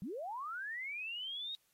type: linear sweep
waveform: sine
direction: up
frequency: 159.9 to 3796 Hz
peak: -39 dBFS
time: 0.02-1.55 s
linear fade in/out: 0 ms
effects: white hiss -75 dBFS RMS until 1.73 s + AAC 48 kbps